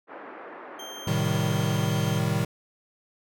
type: band-pass noise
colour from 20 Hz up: pink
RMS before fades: -42 dBFS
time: 0.07-1.88 s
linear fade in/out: 50 ms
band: 310 to 1800 Hz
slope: 24 dB/octave
type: tone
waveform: 30% pulse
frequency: 3169 Hz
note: G7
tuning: 18 cents sharp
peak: -36 dBFS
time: 0.79-2.19 s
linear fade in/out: 5 ms
type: chord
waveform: square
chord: A half-diminished seventh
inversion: none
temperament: equal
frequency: 110 / 130.81 / 155.56 / 196 Hz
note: A2 / C3 / Eb3 / G3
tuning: 0 / 0 / 0 / 0 cents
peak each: -29 / -31 / -28 / -31 dBFS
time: 1.07-2.45 s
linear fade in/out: 5 ms
effects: none